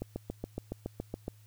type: click train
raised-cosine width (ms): 2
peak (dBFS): -22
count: 10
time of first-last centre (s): 0.02-1.281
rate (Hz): 7.14
effects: added 106 Hz sine -55 dBFS peak until 1.46 s + white hiss -66 dBFS RMS until 1.46 s